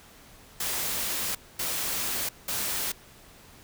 white noise bursts at uneven times, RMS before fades -30 dBFS, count 3, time 0.6-1.35 / 1.59-2.29 / 2.48-2.92 s, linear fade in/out 5 ms, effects pink hiss -52 dBFS RMS until 3.63 s

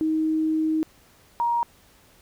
sine tone pair in turn, 315 / 943.4 Hz, D#4 / A#5, +21 / +20 cents, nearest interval octave + perfect fifth, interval 1899 cents, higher second, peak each -20 dBFS, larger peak neither, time 0.01-0.83 / 1.4-1.63 s, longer first, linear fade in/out 0 ms, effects pink hiss -56 dBFS RMS until 2.21 s

